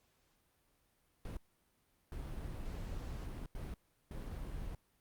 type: noise bursts at uneven times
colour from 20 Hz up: brown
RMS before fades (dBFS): -43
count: 4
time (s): 1.25-1.37 / 2.12-3.46 / 3.55-3.74 / 4.11-4.75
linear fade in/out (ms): 2
effects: pink hiss -75 dBFS RMS until 5 s + Opus 48 kbps